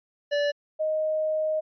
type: tone pair in turn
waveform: square / sine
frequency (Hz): 580 / 623.1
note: D5 / D#5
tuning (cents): -22 / +2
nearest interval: minor second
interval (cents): 124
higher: second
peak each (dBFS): -23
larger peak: neither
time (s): 0.31-0.52 / 0.79-1.61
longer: second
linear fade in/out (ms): 20
effects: resampled to 11025 Hz